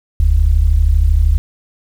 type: tone pair together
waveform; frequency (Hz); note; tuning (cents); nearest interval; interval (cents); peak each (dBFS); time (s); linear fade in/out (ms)
sine; 42.23 / 75; E1 / D2; +43 / +37; minor seventh; 994; -11; 0.2-1.38; 0
effects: 7-bit